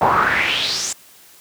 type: noise with band-pass filter sweep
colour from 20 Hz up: brown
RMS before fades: -18 dBFS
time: 0.01-0.93 s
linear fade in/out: 5 ms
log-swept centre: 810 to 7600 Hz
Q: 4.9
effects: white hiss -47 dBFS RMS until 1.4 s + high-pass 60 Hz 12 dB/octave